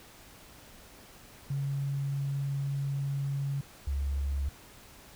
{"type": "tone pair in turn", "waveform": "sine", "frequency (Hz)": [139.1, 69.55], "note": ["C#3", "C#2"], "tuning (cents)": [6, 6], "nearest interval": "octave", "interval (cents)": 1200, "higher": "first", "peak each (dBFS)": [-29, -28], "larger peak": "second", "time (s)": [[1.5, 3.61], [3.87, 4.49]], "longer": "first", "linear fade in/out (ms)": 5, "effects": ["pink hiss -53 dBFS RMS until 5.15 s"]}